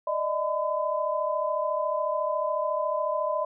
sine tone cluster, 597 / 631 / 1012 Hz, D5 / D#5 / B5, +28 / +24 / +42 cents, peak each -29 dBFS, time 0.07-3.45 s, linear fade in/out 5 ms, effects none

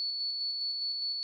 sine tone with tremolo, 4435 Hz, C#8, in tune, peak -30 dBFS, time 0-1.23 s, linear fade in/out 0 ms, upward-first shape square, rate 4.9 Hz, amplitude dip 25%, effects none

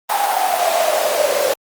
pink noise with high-pass filter sweep, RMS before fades -17 dBFS, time 0.09-1.54 s, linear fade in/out 10 ms, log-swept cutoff 830 to 530 Hz, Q 9.7, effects Opus 32 kbps

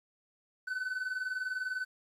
triangle tone pair together, 1495 / 1515 Hz, F#6 / F#6, +17 / +40 cents, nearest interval unison, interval 23 cents, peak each -37 / -33 dBFS, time 0.67-1.85 s, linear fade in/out 10 ms, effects resampled to 32000 Hz + 11-bit

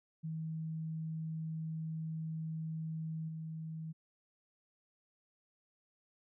sine tone with level steps, 159.8 Hz, D#3, 47 cents sharp, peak -37 / -40 dBFS, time 0.23-3.93 s, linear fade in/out 20 ms, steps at 3.28 s, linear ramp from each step 10 ms, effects none

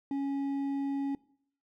triangle tone with hard clipping, 277.2 Hz, C#4, in tune, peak -31 dBFS, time 0.11-1.15 s, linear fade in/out 2 ms, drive 8 dB, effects noise-tail reverb RT60 0.6 s tail -21 dB re dry

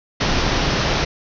pink low-pass noise, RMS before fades -19 dBFS, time 0.2-1.05 s, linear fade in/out 10 ms, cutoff 6000 Hz, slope 96 dB/octave, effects none

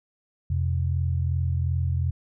sine tone pair together, 85.5 / 128.2 Hz, F2 / C3, -36 / -35 cents, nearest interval perfect fifth, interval 701 cents, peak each -23 / -27 dBFS, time 0.5-2.11 s, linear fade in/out 5 ms, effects none

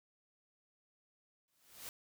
white noise with exponential growth, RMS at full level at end -44 dBFS, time 1.48-1.89 s, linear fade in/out 1 ms, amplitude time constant 87 ms, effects none

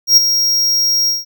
square tone with ADSR envelope, 5600 Hz, F8, 4 cents sharp, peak -3 dBFS, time 0.07-1.25 s, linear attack 100 ms, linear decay 15 ms, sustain -9 dB, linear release 170 ms, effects none

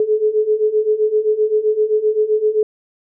sine beating tone pair, 424.2 / 431.9 Hz, G#4 / A4, +37 / -32 cents, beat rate 7.7 Hz, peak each -18 / -15 dBFS, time 0-2.63 s, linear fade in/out 2 ms, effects none

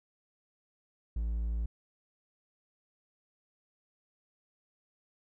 triangle tone, 56.2 Hz, A1, 37 cents sharp, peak -28 dBFS, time 1.16-1.66 s, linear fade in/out 5 ms, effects none

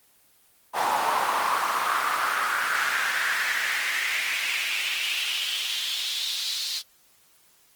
brown noise with high-pass filter sweep, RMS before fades -26 dBFS, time 0.73-6.83 s, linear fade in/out 50 ms, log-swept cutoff 860 to 4300 Hz, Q 3.7, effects white hiss -60 dBFS RMS until 7.75 s + Opus 24 kbps

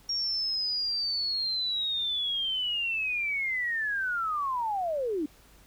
sine linear sweep, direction down, 5588 to 280 Hz, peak -27 dBFS, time 0.09-5.26 s, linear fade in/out 5 ms, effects added 50 Hz sine -60 dBFS peak until 5.66 s + pink hiss -58 dBFS RMS until 5.66 s

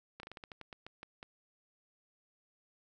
slowing click train, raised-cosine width 0.3 ms, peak -30 dBFS, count 12, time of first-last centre 0.2-1.229 s, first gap 32 ms, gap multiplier 1.2, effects none

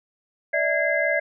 sine tone cluster, 586 / 651 / 1645 / 2062 Hz, D5 / E5 / G#6 / C7, -4 / -22 / -17 / -26 cents, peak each -25 dBFS, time 0.53-1.2 s, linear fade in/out 10 ms, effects none

